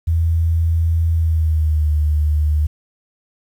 sine tone with pitch glide, 82.41 to 75.57 Hz, E2 to D#2, 0 to -50 cents, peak -13 dBFS, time 0.07-2.67 s, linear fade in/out 10 ms, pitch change -150 cents, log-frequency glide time 1.12-1.92 s, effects 8-bit

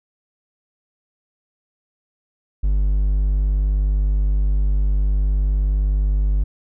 triangle tone, 49.76 Hz, G1, 27 cents sharp, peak -13 dBFS, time 2.63-6.44 s, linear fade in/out 10 ms, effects none

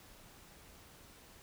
silence, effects pink hiss -58 dBFS RMS until 1.42 s

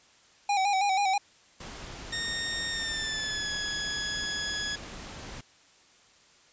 square tone with vibrato, 787 Hz, G5, 7 cents sharp, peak -24 dBFS, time 0.49-1.18 s, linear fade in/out 5 ms, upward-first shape square, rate 6.2 Hz, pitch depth 57 cents each way
pink noise, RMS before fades -42 dBFS, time 1.6-5.41 s, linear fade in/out 5 ms
15% pulse tone with pitch glide, 1844 to 1681.2 Hz, A#6 to G#6, -19 to +21 cents, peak -24 dBFS, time 2.12-4.76 s, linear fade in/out 10 ms, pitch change -160 cents, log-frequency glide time 2.69-3.51 s
effects white hiss -59 dBFS RMS until 6.52 s + resampled to 16000 Hz

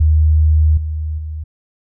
sine tone with level steps, 77.5 Hz, D#2, 6 cents flat, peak -8 / -18 / -22 dBFS, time 0-1.44 s, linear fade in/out 10 ms, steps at 0.77 / 1.18 s, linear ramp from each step 5 ms, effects none

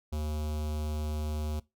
square tone with notch filter, 75.9 Hz, D#2, 42 cents flat, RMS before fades -33 dBFS, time 0.12-1.6 s, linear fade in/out 10 ms, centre 1800 Hz, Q 1.1, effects noise-tail reverb RT60 0.2 s tail -20 dB re dry

